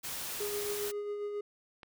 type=noise; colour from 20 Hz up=white; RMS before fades=-39 dBFS; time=0.03-0.92 s; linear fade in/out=20 ms
type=tone with tremolo; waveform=triangle; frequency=412.4 Hz; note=G#4; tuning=12 cents flat; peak=-31 dBFS; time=0.4-1.41 s; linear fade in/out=5 ms; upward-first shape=sine; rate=7.4 Hz; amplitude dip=35%
type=click; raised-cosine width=0.3 ms; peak=-32 dBFS; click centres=1.832 s
effects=none